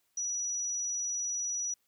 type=tone; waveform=sine; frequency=5860 Hz; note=F#8; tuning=18 cents flat; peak=-31 dBFS; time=0.17-1.74 s; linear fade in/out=5 ms; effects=white hiss -75 dBFS RMS until 1.87 s + high-pass 60 Hz 12 dB/octave